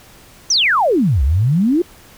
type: exponential two-way sweep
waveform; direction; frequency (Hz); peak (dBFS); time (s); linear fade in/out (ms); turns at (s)
sine; down then up; 6300 to 61.74 to 368.1; -11; 0.5-1.82; 5; 1.23
effects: pink hiss -44 dBFS RMS until 2.17 s